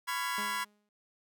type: chord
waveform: 30% pulse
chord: C# dominant seventh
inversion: third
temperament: just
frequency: 997.9 / 1108.7 / 1385.9 / 1663.1 Hz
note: B5 / C#6 / E#6 / G#6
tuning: +18 / 0 / -14 / +2 cents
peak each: -32 / -38 / -38 / -36 dBFS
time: 0.07-0.65 s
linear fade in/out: 20 ms
type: tone with exponential decay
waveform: sawtooth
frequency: 207.7 Hz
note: G#3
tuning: in tune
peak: -35 dBFS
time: 0.38-0.89 s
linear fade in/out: 2 ms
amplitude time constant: 110 ms
effects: none